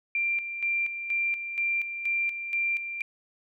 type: tone with tremolo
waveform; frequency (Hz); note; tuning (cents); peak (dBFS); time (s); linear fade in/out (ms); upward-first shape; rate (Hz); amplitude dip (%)
sine; 2371; D7; +16; -24; 0.15-3.02; 2; square; 2.1; 60
effects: none